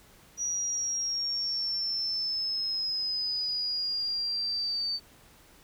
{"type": "exponential sweep", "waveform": "sine", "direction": "down", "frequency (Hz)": [5810, 4566], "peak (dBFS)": -28, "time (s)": [0.37, 5], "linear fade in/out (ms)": 50, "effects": ["pink hiss -57 dBFS RMS until 5.63 s"]}